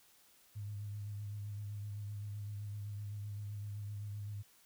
sine tone with vibrato, 103.1 Hz, G#2, 12 cents flat, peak -40 dBFS, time 0.55-4.43 s, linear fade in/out 20 ms, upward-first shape sine, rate 7.8 Hz, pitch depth 30 cents each way, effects white hiss -66 dBFS RMS until 4.65 s

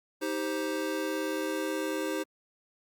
square chord, C minor, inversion first, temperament just, 314 / 392.4 / 523.3 Hz, Eb4 / G4 / C5, +16 / +2 / 0 cents, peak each -34 / -36 / -36 dBFS, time 0.21-2.24 s, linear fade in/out 20 ms, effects Opus 48 kbps

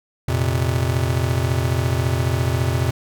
square chord, F suspended fourth, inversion none, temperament just, 87.31 / 116.41 / 130.96 Hz, F2 / Bb2 / C3, 0 / -2 / +2 cents, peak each -23 dBFS, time 0.28-2.91 s, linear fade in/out 5 ms, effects none

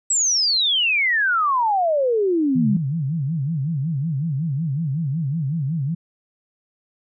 sine exponential sweep, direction down, 7910 to 190 Hz, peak -16 dBFS, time 0.1-2.77 s, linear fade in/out 5 ms
sine tone with vibrato, 149.5 Hz, D3, 31 cents sharp, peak -20 dBFS, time 2.55-5.95 s, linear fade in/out 10 ms, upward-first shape sine, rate 5.4 Hz, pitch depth 220 cents each way
effects none

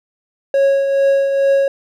triangle tone with tremolo, 550 Hz, C#5, 14 cents flat, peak -7 dBFS, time 0.54-1.68 s, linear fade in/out 2 ms, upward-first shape triangle, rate 2.3 Hz, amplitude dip 50%, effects none

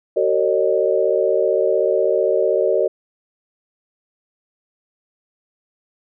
sine tone cluster, 378 / 453.9 / 551 / 611 Hz, F#4 / A#4 / C#5 / D#5, +37 / -46 / -11 / -32 cents, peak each -20 dBFS, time 0.16-2.88 s, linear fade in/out 10 ms, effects none

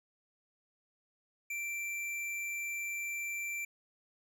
sine tone with hard clipping, 2349 Hz, D7, in tune, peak -37 dBFS, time 1.5-3.65 s, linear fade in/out 5 ms, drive 13 dB, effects none

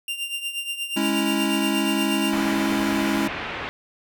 45% pulse tone with tremolo, 2787 Hz, F7, 4 cents flat, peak -24 dBFS, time 0.08-2.31 s, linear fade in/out 2 ms, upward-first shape triangle, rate 8.4 Hz, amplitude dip 75%
square chord, C# minor, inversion second, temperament equal, 207.7 / 277.2 / 329.6 Hz, G#3 / C#4 / E4, 0 / 0 / 0 cents, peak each -26 dBFS, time 0.96-3.28 s, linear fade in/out 10 ms
white low-pass noise, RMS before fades -31 dBFS, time 2.33-3.69 s, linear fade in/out 0 ms, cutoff 2700 Hz, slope 24 dB/octave
effects none

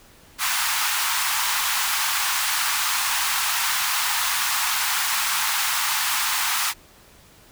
pink high-pass noise, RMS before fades -23 dBFS, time 0.38-6.74 s, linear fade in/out 50 ms, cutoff 860 Hz, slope 48 dB/octave, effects pink hiss -51 dBFS RMS until 7.51 s

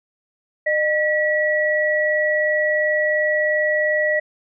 sine tone pair together, 609.2 / 1934 Hz, D#5 / B6, -37 / -37 cents, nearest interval octave + minor sixth, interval 2000 cents, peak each -19 dBFS, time 0.66-4.2 s, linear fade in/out 10 ms, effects none

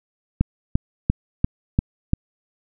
click train, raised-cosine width 5 ms, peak -4 dBFS, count 6, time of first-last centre 0.41-2.134 s, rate 2.9 Hz, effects none

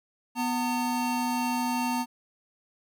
square tone pair together, 246.9 / 906.2 Hz, B3 / A#5, 0 / -49 cents, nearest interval octave + major seventh, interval 2251 cents, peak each -29 / -30 dBFS, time 0.35-2.06 s, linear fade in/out 50 ms, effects none

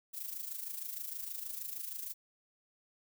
violet noise with amplitude modulation, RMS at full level -39 dBFS, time 0.13-2.14 s, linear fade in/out 20 ms, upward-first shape sine, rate 26.4 Hz, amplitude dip 65%, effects none

